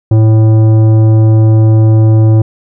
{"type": "tone with tanh clipping", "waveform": "sine", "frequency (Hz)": 110, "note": "A2", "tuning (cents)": 0, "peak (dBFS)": -5, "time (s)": [0.11, 2.42], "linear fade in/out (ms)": 5, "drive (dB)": 12, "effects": []}